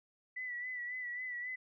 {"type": "tone with vibrato", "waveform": "sine", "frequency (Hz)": 1975.5, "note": "B6", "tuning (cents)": 0, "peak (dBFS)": -38, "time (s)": [0.36, 1.56], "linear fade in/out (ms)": 10, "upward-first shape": "sine", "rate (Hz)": 3.7, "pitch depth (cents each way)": 43, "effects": []}